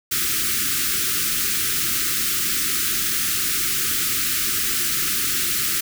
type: band-stop noise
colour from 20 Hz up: white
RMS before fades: -22 dBFS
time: 0.11-5.81 s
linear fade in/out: 10 ms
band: 410 to 1200 Hz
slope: 96 dB/octave
effects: none